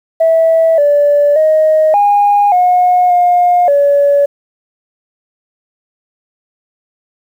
sine tone with pitch steps, 653 / 580 / 625 / 817 / 722 / 711 / 569 Hz, E5 / D5 / D#5 / G#5 / F#5 / F5 / C#5, -17 / -22 / +8 / -29 / -43 / +31 / +45 cents, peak -5 dBFS, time 0.2-4.26 s, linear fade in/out 10 ms, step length 580 ms, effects tanh soft clip ceiling -2 dBFS + 7-bit

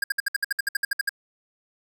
square tone bursts, 1622 Hz, G#6, 41 cents flat, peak -21 dBFS, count 14, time 0.02-1.093 s, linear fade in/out 5 ms, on 20 ms, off 61 ms, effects none

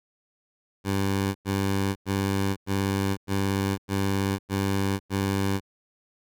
15% pulse tone bursts, 98 Hz, G2, in tune, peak -17 dBFS, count 8, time 0.84-5.606 s, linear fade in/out 50 ms, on 510 ms, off 98 ms, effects none

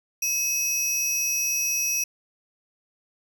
40% pulse tone pair together, 2574 / 5778 Hz, E7 / F#8, -42 / -42 cents, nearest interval octave + major second, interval 1400 cents, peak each -28 / -23 dBFS, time 0.22-2.04 s, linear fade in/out 5 ms, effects none

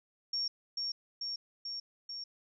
sine tone with echo, 5520 Hz, F8, 21 cents flat, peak -31 dBFS, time 0.33-0.48 s, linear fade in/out 5 ms, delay 440 ms, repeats 4, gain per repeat -2 dB, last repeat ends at 2.24 s, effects none

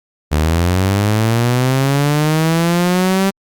sawtooth linear sweep, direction up, 73.5 to 196 Hz, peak -8 dBFS, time 0.31-3.31 s, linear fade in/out 20 ms, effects Opus 48 kbps

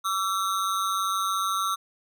square ring-modulated tone, 1244.5 Hz, D#6, in tune, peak -22 dBFS, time 0.04-1.76 s, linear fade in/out 20 ms, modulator 96.8 Hz, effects none

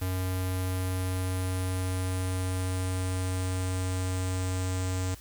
square tone with low-pass filter sweep, 92.5 Hz, F#2, in tune, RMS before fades -30 dBFS, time 0.01-5.15 s, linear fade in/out 10 ms, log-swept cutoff 12000 to 7800 Hz, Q 4.6, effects added 54 Hz sine -50 dBFS peak until 5.2 s + white hiss -52 dBFS RMS until 5.2 s

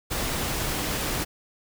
pink noise, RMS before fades -28 dBFS, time 0.1-1.25 s, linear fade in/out 20 ms, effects none

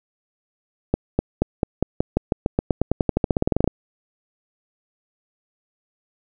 accelerating click train, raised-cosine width 2 ms, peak -4 dBFS, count 26, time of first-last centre 0.94-3.676 s, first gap 250 ms, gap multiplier 0.92, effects none

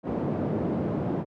pink band-pass noise, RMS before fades -28 dBFS, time 0.03-1.25 s, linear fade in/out 50 ms, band 140 to 490 Hz, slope 12 dB/octave, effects high-pass 80 Hz 12 dB/octave

